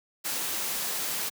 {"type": "noise", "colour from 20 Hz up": "white", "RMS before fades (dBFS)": -31, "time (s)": [0.24, 1.3], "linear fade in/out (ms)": 20, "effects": ["high-pass 150 Hz 12 dB/octave"]}